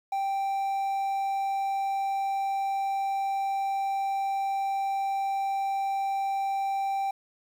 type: tone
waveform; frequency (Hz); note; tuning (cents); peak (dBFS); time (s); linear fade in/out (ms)
triangle; 784; G5; 0; -24; 0.12-7.11; 5
effects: 9-bit